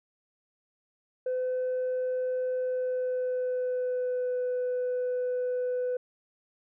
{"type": "tone with pitch glide", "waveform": "sine", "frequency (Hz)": [508, 499], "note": ["B4", "B4"], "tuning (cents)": [49, 18], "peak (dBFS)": -25, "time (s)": [1.26, 5.97], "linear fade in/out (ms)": 5, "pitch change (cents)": -31, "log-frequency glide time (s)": [2.58, 4.38], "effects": ["tanh soft clip ceiling -25 dBFS"]}